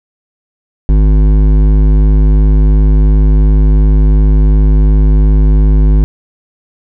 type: tone with hard clipping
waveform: sine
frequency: 51.4 Hz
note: G#1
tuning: 17 cents flat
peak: -6 dBFS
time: 0.89-6.04 s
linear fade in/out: 0 ms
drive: 12 dB
effects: none